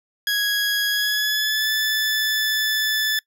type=tone with pitch glide; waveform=20% pulse; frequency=1660 to 1743.5 Hz; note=G#6 to A6; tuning=-1 to -16 cents; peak=-14 dBFS; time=0.27-3.19 s; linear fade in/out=2 ms; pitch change=+85 cents; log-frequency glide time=0.89-1.7 s; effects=noise-tail reverb RT60 0.1 s tail -22 dB re dry